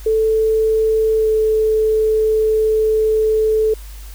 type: tone with pitch glide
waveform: sine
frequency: 440 to 436.2 Hz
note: A4 to A4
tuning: 0 to -15 cents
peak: -12 dBFS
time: 0.06-3.74 s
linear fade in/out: 5 ms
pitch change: -15 cents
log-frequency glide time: 1.17-1.29 s
effects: added 50 Hz sine -31 dBFS peak until 4.14 s + white hiss -43 dBFS RMS until 4.14 s